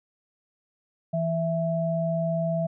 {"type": "tone pair together", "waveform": "sine", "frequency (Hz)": [164.81, 660.2], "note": ["E3", "E5"], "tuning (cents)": [0, 2], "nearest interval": "2 octaves", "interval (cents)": 2402, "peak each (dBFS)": -26, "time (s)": [1.13, 2.67], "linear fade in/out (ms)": 10, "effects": []}